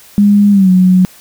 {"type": "tone with pitch glide", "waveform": "sine", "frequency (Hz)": [204.2, 184.04], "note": ["G#3", "F#3"], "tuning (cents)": [-29, -9], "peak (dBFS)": -4, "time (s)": [0.18, 1.05], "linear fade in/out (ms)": 0, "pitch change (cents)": -180, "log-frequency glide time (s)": [0.51, 0.7], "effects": ["white hiss -40 dBFS RMS until 1.2 s"]}